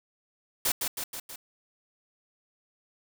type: noise with echo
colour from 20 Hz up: white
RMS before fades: -26 dBFS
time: 0.65-0.72 s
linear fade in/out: 5 ms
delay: 160 ms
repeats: 4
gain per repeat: -4 dB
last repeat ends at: 1.36 s
effects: none